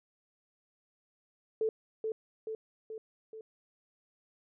sine tone with echo, 440 Hz, A4, in tune, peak -27 dBFS, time 1.61-1.69 s, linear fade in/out 2 ms, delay 430 ms, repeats 4, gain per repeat -4 dB, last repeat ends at 3.41 s, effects none

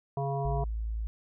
harmonic tone, 138.59 Hz, C#3, in tune, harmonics 1 / 3 / 5 / 7 / 8, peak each -31 / -36 / -34 / -39 / -50 dBFS, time 0.17-0.64 s, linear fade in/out 2 ms
sine tone, 55 Hz, A1, in tune, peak -30 dBFS, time 0.45-1.07 s, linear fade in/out 0 ms
effects none

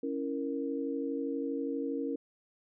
sine chord, A# diminished, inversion first, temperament equal, 277.2 / 329.6 / 466.2 Hz, C#4 / E4 / A#4, 0 / 0 / 0 cents, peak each -34 / -39 / -36 dBFS, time 0.03-2.16 s, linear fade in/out 5 ms, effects none

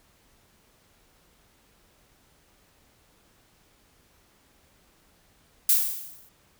violet noise with exponential decay, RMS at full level -17 dBFS, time 5.69-6.29 s, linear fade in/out 2 ms, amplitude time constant 130 ms, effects pink hiss -62 dBFS RMS until 6.59 s

